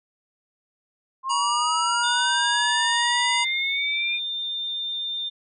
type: linear sweep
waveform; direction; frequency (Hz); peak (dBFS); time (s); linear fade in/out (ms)
sine; up; 1046.5 to 2434; -24; 1.23-4.2; 50
type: harmonic tone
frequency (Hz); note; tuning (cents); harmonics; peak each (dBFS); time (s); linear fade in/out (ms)
958; A#5; +47; 1 / 3 / 5 / 7 / 9; -24 / -29 / -31 / -32 / -34; 1.29-3.45; 20
type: tone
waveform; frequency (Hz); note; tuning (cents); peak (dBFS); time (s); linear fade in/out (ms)
sine; 3604; A7; +41; -26; 2.03-5.3; 20
effects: none